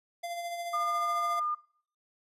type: tone with tremolo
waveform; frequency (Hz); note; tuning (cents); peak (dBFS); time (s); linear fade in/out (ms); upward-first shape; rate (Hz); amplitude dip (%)
square; 690; F5; -21; -34; 0.23-1.4; 10; sine; 14; 40
type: tone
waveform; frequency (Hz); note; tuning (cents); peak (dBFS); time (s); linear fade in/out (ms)
sine; 1210; D#6; -49; -28; 0.73-1.55; 10
effects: noise-tail reverb RT60 0.5 s tail -20 dB re dry + resampled to 32000 Hz

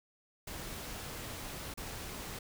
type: noise with dropouts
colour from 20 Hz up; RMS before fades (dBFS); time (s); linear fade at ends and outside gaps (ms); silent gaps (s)
pink; -43; 0.47-2.39; 5; 1.74-1.774
effects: none

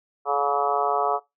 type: harmonic tone with a mistuned harmonic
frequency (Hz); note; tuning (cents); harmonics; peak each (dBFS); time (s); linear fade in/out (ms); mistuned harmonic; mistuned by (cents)
142.5; C#3; +48; 3 / 4 / 5 / 6 / 7 / 8 / 9; -28 / -31 / -25 / -30 / -30 / -27 / -30; 0.25-1.2; 50; 7; -24
effects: noise-tail reverb RT60 0.2 s tail -22 dB re dry

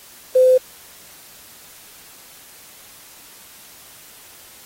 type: tone with quantisation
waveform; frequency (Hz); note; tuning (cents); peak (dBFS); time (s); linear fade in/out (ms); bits
sine; 512; C5; -38; -9; 0.35-0.58; 10; 6
effects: white hiss -44 dBFS RMS until 4.65 s + AAC 48 kbps

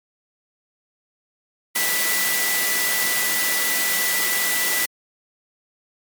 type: tone in noise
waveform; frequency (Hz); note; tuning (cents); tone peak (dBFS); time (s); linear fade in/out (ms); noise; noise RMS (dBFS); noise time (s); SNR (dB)
sine; 1975.5; B6; 0; -24; 1.75-4.86; 10; white; -22; 1.75-4.86; -5
effects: high-pass 200 Hz 12 dB/octave + MP3 96 kbps

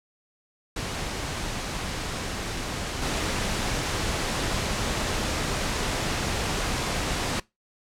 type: noise with level steps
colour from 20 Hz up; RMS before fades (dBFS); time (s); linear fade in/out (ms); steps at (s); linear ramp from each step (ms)
pink; -31 / -27; 0.76-7.4; 5; 3.02; 2
effects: noise-tail reverb RT60 0.2 s tail -22 dB re dry + low-pass 8000 Hz 12 dB/octave

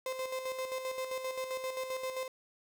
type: tone with tremolo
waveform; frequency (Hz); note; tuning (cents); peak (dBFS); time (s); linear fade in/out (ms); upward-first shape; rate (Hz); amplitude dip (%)
35% pulse; 519; C5; -14; -32; 0.06-2.28; 2; square; 7.6; 50
effects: none

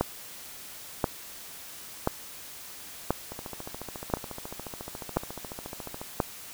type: two click trains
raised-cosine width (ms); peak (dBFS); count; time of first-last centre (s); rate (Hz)
1; -9 / -23; 7 / 39; 0.01-6.202 / 3.32-6.015; 0.969 / 14.1
effects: white hiss -44 dBFS RMS until 6.53 s

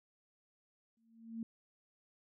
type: tone with exponential growth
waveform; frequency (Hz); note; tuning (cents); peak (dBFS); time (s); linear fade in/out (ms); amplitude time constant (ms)
sine; 227.2; A#3; -44; -36; 0.97-1.43; 2; 99
effects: none

